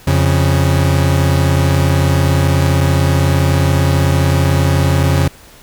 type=tone pair together; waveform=40% pulse; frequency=87.31 / 138.6 Hz; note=F2 / C#3; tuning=0 / 0 cents; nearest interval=minor sixth; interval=800 cents; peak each=-12 dBFS; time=0.07-5.28 s; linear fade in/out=5 ms; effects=pink hiss -41 dBFS RMS until 5.62 s